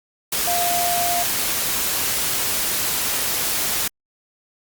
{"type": "tone in noise", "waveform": "sine", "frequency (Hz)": 700, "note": "F5", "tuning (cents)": 4, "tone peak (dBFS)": -21, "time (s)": [0.47, 1.23], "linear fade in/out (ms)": 5, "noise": "white", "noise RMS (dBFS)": -22, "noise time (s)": [0.32, 3.88], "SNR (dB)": -2, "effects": ["Opus 48 kbps"]}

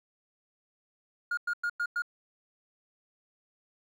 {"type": "tone bursts", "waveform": "triangle", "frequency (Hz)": 1424, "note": "F6", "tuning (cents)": 33, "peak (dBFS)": -25, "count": 5, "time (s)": [1.31, 2.021], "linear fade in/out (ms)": 5, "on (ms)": 63, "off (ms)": 99, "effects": ["tanh soft clip ceiling -22 dBFS"]}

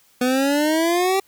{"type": "exponential sweep", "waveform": "25% pulse", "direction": "up", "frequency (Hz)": [246.9, 392], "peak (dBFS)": -13, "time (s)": [0.21, 1.2], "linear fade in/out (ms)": 5, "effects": ["white hiss -57 dBFS RMS until 1.27 s"]}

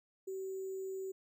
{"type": "tone with sample-and-hold", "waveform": "sine", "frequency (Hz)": 381.6, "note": "G4", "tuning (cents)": -47, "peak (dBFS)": -38, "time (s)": [0.27, 1.12], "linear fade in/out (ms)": 10, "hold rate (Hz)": 7350, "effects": []}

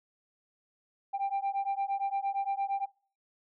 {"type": "beating tone pair", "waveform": "sine", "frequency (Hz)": [786, 794.7], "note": ["G5", "G5"], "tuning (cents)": [4, 23], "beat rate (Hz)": 8.7, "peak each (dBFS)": -30, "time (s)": [1.13, 2.86], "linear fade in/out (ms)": 20, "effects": ["noise-tail reverb RT60 0.4 s tail -22 dB re dry", "tanh soft clip ceiling -26 dBFS"]}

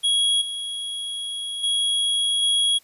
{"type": "tone with level steps", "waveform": "square", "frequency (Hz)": 3318, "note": "G#7", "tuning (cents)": -2, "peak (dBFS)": [-18, -28, -20, -18], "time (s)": [0.03, 2.79], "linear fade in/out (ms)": 20, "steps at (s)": [0.41, 1.63, 2.42], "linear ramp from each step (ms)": 10, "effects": ["white hiss -56 dBFS RMS until 2.83 s", "resampled to 32000 Hz"]}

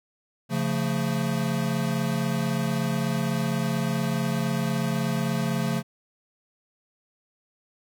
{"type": "chord", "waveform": "square", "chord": "Db augmented", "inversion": "none", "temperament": "equal with one note detuned", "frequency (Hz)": [138.59, 174.61, 223.1], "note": ["Db3", "F3", "A3"], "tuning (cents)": [0, 0, 24], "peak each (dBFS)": -29, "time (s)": [0.49, 5.83], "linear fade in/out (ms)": 50, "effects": []}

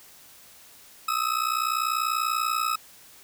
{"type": "ring-modulated tone", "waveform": "40% pulse", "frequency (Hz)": 1280, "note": "D#6", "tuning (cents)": 49, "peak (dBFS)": -20, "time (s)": [1.08, 2.76], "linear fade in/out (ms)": 5, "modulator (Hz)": 30.1, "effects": ["white hiss -51 dBFS RMS until 3.23 s"]}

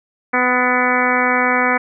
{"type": "harmonic tone with a mistuned harmonic", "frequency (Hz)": 250.3, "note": "B3", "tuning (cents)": 23, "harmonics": [1, 2, 3, 4, 5, 6, 7, 8, 9], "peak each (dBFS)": [-22, -22, -22, -22, -22, -22, -22, -22, -22], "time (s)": [0.33, 1.78], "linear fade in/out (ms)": 10, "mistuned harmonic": 6, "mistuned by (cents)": -29, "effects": []}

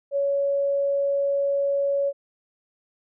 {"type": "tone", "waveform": "sine", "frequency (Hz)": 560, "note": "C#5", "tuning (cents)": 18, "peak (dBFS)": -20, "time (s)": [0.11, 2.13], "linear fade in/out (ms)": 50, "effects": []}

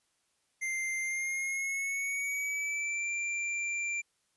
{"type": "tone with pitch glide", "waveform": "square", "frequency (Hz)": [2093, 2363], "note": ["C7", "D7"], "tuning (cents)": [0, 10], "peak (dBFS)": -32, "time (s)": [0.61, 4.02], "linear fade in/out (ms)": 20, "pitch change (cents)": 210, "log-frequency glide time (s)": [1, 3.11], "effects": ["white hiss -75 dBFS RMS until 4.36 s", "resampled to 24000 Hz"]}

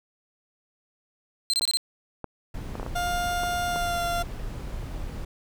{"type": "tone bursts", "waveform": "35% pulse", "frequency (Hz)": 4127, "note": "C8", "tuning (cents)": -25, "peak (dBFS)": -20, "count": 5, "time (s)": [1.5, 1.771], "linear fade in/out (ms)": 0, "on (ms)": 35, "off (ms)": 24}
{"type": "clicks", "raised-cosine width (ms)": 1, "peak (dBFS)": -19, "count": 8, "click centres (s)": [1.611, 2.243, 2.754, 2.798, 2.83, 2.864, 3.435, 3.76]}
{"type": "noise", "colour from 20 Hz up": "brown", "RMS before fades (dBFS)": -34, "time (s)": [2.54, 5.25], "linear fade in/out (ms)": 5}
{"type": "tone with pitch glide", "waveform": "30% pulse", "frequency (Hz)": [705, 692.1], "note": ["F5", "F5"], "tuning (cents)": [16, -16], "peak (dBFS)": -23, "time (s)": [2.95, 4.23], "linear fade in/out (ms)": 10, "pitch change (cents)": -32, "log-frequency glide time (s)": [3.67, 4.02]}
{"effects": []}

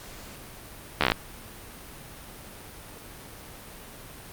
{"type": "slowing click train", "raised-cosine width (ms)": 0.3, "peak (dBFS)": -4, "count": 8, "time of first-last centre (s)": [1.01, 1.119], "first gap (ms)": 13, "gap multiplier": 1.06, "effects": ["pink hiss -44 dBFS RMS until 4.32 s", "Opus 48 kbps"]}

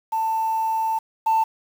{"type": "tone pair in turn", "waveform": "sine", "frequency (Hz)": [890, 890], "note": ["A5", "A5"], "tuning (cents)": [20, 20], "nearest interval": "unison", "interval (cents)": 0, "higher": "neither", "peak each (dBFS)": [-19, -14], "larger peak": "second", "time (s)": [[0.12, 0.99], [1.26, 1.44]], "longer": "first", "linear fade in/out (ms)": 10, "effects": ["tanh soft clip ceiling -14 dBFS", "7-bit"]}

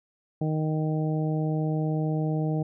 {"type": "harmonic tone", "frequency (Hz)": 155.56, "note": "D#3", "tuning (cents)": 0, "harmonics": [1, 2, 3, 4, 5], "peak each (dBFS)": [-25, -31, -35, -37, -39], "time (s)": [0.41, 2.63], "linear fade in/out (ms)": 5, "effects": []}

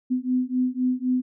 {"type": "beating tone pair", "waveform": "sine", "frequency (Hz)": [251.3, 255.2], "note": ["B3", "C4"], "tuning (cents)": [30, -43], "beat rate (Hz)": 3.9, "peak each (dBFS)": [-24, -24], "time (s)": [0.1, 1.22], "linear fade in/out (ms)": 20, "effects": []}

